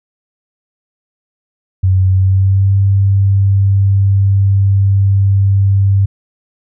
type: tone with pitch glide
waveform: sine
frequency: 93.9 to 98.34 Hz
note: F#2 to G2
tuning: +26 to +6 cents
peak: -7 dBFS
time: 1.83-6.06 s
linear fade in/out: 10 ms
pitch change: +80 cents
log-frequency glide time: 2.08-2.76 s
effects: none